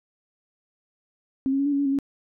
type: tone with pitch steps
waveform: sine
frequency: 267.2 / 273.2 / 279.1 / 288.6 / 279.3 / 283.8 / 272.2 / 277.9 Hz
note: C4 / C#4 / C#4 / D4 / C#4 / C#4 / C#4 / C#4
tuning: +36 / -25 / +12 / -30 / +13 / +41 / -31 / +4 cents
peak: -20 dBFS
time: 1.46-1.988 s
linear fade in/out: 0 ms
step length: 66 ms
effects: none